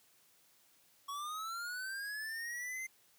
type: linear sweep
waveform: square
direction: up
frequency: 1108.7 to 2093 Hz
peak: -40 dBFS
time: 1.08-2.87 s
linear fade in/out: 10 ms
effects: white hiss -68 dBFS RMS until 3.18 s + high-pass 80 Hz 12 dB/octave